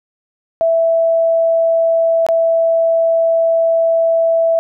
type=tone with dropouts; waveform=sine; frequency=660 Hz; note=E5; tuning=2 cents sharp; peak=-10 dBFS; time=0.61-4.59 s; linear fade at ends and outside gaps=0 ms; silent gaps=2.265-2.287 s; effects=none